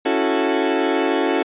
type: chord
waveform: 30% pulse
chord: F# minor seventh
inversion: second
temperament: equal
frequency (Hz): 277.2 / 329.6 / 370 / 440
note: C#4 / E4 / F#4 / A4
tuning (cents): 0 / 0 / 0 / 0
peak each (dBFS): -20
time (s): 0.05-1.43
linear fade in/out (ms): 10
effects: resampled to 8000 Hz